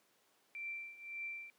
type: tone with tremolo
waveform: sine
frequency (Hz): 2349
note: D7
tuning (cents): 0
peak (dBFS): -39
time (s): 0.55-1.5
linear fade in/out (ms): 0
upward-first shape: triangle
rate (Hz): 1.8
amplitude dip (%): 85
effects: pink hiss -72 dBFS RMS until 1.58 s + high-pass 300 Hz 12 dB/octave